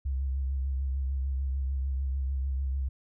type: tone with vibrato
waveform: sine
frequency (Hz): 67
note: C2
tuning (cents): +42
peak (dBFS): -27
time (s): 0.05-2.89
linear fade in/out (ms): 10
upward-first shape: sine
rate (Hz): 6.7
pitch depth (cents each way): 46
effects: none